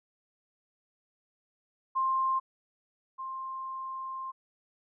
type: tone pair in turn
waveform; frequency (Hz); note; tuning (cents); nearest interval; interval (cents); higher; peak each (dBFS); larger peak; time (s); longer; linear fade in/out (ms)
sine; 1055 / 1055; C6 / C6; +14 / +14; unison; 0; neither; -25 / -35; first; 1.95-2.4 / 3.18-4.32; second; 20
effects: none